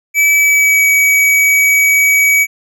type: tone with pitch glide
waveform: square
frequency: 2300 to 2271 Hz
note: D7 to C#7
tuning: -37 to +41 cents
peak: -8 dBFS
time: 0.14-2.47 s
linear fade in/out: 50 ms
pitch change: -22 cents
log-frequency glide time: 0.31-0.87 s
effects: none